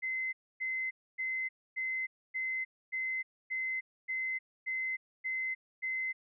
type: tone bursts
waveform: sine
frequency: 2056 Hz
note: C7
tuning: 31 cents flat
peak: -32 dBFS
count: 11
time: 0.02-6.13 s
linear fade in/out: 20 ms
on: 310 ms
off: 270 ms
effects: none